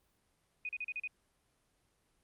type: tone bursts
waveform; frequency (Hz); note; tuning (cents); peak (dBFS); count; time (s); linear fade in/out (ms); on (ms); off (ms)
sine; 2489; D#7; 0; -36; 6; 0.65-1.075; 2; 40; 37
effects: pink hiss -75 dBFS RMS until 2.23 s + Opus 32 kbps